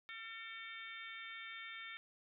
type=harmonic tone with a mistuned harmonic; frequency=449.6 Hz; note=A4; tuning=37 cents sharp; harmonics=3 / 4 / 5 / 6 / 7 / 8; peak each=-54 / -52 / -50 / -62 / -58 / -55 dBFS; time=0.09-1.97 s; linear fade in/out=0 ms; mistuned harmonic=3; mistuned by=+22 cents; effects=none